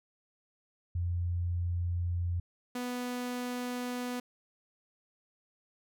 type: tone pair in turn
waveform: sine / sawtooth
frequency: 87.31 / 246.9 Hz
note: F2 / B3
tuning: 0 / 0 cents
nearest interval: octave + tritone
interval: 1800 cents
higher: second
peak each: -29 / -30 dBFS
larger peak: first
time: 0.95-2.4 / 2.75-4.2 s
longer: neither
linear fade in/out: 5 ms
effects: none